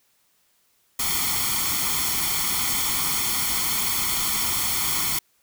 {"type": "noise with comb filter", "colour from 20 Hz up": "white", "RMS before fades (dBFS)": -24, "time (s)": [0.99, 5.19], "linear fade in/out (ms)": 5, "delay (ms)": 0.91, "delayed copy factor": 0.75, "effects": ["white hiss -65 dBFS RMS until 5.42 s"]}